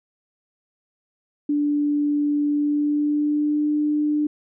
sine tone with pitch glide, 292.5 to 298.6 Hz, D4 to D4, -7 to +29 cents, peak -18 dBFS, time 1.49-4.27 s, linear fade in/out 5 ms, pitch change +36 cents, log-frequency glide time 2.5-3.7 s, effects none

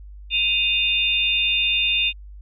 sine tone cluster, 2505 / 2795 / 3608 Hz, D#7 / F7 / A7, +11 / +1 / +43 cents, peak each -22 dBFS, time 0.3-2.13 s, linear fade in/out 50 ms, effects added 50 Hz sine -37 dBFS peak until 2.41 s

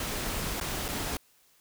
pink noise with dropouts, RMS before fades -33 dBFS, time 0-1.17 s, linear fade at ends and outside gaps 2 ms, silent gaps 0.601-0.611 / 0.882-0.886 s, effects white hiss -64 dBFS RMS until 1.6 s

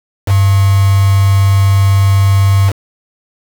sine tone with quantisation, 98 Hz, G2, in tune, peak -6 dBFS, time 0.26-2.73 s, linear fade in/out 50 ms, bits 3, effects none

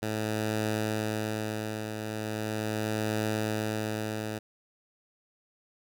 10% pulse tone with tremolo, 108.1 Hz, A2, 30 cents flat, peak -19 dBFS, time 0.02-4.39 s, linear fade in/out 10 ms, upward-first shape triangle, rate 0.39 Hz, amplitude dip 55%, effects none

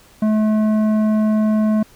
sine tone with tanh clipping, 215.3 Hz, A3, 37 cents flat, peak -15 dBFS, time 0.22-1.83 s, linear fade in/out 5 ms, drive 11 dB, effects pink hiss -49 dBFS RMS until 1.95 s

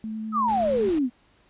sine tone with vibrato, 218.5 Hz, A3, 12 cents flat, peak -29 dBFS, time 0.04-0.89 s, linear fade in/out 0 ms, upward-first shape sine, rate 10 Hz, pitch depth 9 cents each way
sine exponential sweep, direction down, 1318 to 233.1 Hz, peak -20 dBFS, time 0.32-1.1 s, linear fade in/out 50 ms
pink noise, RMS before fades -40 dBFS, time 0.48-0.99 s, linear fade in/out 5 ms
effects pink hiss -61 dBFS RMS until 1.49 s + resampled to 8000 Hz

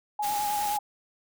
sine tone with vibrato, 830 Hz, G#5, 1 cent flat, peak -26 dBFS, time 0.19-0.79 s, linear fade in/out 5 ms, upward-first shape sine, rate 9.5 Hz, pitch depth 27 cents each way
white noise, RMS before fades -35 dBFS, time 0.22-0.78 s, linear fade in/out 20 ms
effects none

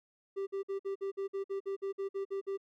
triangle tone bursts, 392 Hz, G4, in tune, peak -31 dBFS, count 14, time 0.36-2.576 s, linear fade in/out 20 ms, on 110 ms, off 52 ms, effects none

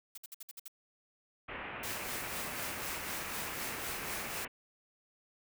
blue noise bursts, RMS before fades -46 dBFS, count 7, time 0.15-0.681 s, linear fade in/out 5 ms, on 27 ms, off 57 ms
white low-pass noise, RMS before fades -43 dBFS, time 1.48-4.48 s, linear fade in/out 10 ms, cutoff 2700 Hz, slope 48 dB/octave
white noise with tremolo, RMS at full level -40 dBFS, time 1.83-4.45 s, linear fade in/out 5 ms, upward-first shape sine, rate 4 Hz, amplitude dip 45%
effects none

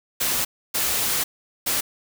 white noise bursts at uneven times, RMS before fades -23 dBFS, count 3, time 0.2-0.45 / 0.74-1.24 / 1.66-1.81 s, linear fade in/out 10 ms, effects none

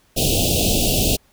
pink band-stop noise, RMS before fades -18 dBFS, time 0.16-1.17 s, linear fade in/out 20 ms, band 750 to 2600 Hz, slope 96 dB/octave, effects pink hiss -58 dBFS RMS until 1.32 s

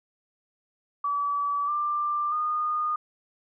sine tone with pitch steps, 1148 / 1185.7 / 1224.7 Hz, D6 / D6 / D#6, -40 / +16 / -28 cents, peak -24 dBFS, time 1.04-2.96 s, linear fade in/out 5 ms, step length 640 ms, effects none

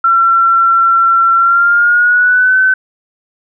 sine tone with pitch glide, 1356 to 1522.1 Hz, E6 to F#6, +49 to +49 cents, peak -6 dBFS, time 0.04-2.74 s, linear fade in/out 5 ms, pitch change +200 cents, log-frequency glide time 1.36-2.58 s, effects none

